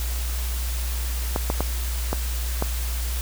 clicks, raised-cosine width 1 ms, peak -9 dBFS, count 5, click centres 1.361 / 1.501 / 1.606 / 2.13 / 2.624 s, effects added 60 Hz sine -24 dBFS peak until 3.21 s + white hiss -34 dBFS RMS until 3.21 s

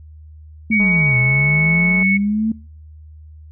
sine linear two-way sweep, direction down then up, 224.7 to 124.6 to 224.7 Hz, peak -15 dBFS, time 0.7-2.52 s, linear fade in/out 5 ms, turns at 1.17 s
sine tone with pitch glide, 2246 to 2210 Hz, C#7 to C#7, +22 to -6 cents, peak -14 dBFS, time 0.71-2.18 s, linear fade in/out 20 ms, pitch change -28 cents, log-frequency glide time 1.1-1.19 s
click train, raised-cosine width 1 ms, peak -20 dBFS, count 260, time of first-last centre 0.8-2.027 s, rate 211 Hz
effects noise-tail reverb RT60 0.5 s tail -25 dB re dry + added 77 Hz sine -37 dBFS peak until 3.51 s

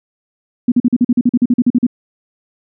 sine tone bursts, 243.7 Hz, B3, 23 cents flat, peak -7 dBFS, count 15, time 0.68-1.867 s, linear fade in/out 5 ms, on 39 ms, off 43 ms, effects none

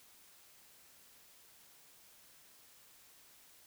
silence, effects white hiss -62 dBFS RMS until 3.66 s

